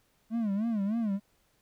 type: tone with vibrato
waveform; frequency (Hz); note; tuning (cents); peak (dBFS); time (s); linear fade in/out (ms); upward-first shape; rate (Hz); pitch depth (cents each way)
triangle; 213.9; A3; -49; -25; 0.3-1.2; 50; sine; 3.3; 160
effects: pink hiss -70 dBFS RMS until 1.61 s